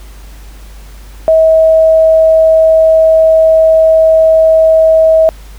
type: tone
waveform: sine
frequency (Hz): 642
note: E5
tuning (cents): -46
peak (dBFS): -3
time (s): 1.28-5.29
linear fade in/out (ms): 0
effects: added 50 Hz sine -29 dBFS peak until 5.58 s + pink hiss -40 dBFS RMS until 5.58 s